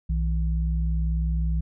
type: tone pair together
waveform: sine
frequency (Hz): 60.94 / 162.7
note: B1 / E3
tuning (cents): -22 / -22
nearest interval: octave + perfect fourth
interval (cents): 1700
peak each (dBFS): -22 / -29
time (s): 0.09-1.61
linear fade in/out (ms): 10
effects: none